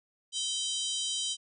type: harmonic tone with a mistuned harmonic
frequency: 972 Hz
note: B5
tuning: 28 cents flat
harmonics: 3 / 4 / 5 / 6 / 7 / 8 / 9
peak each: -33 / -38 / -41 / -41 / -42 / -42 / -40 dBFS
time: 0.32-1.37 s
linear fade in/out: 50 ms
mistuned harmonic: 3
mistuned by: +110 cents
effects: none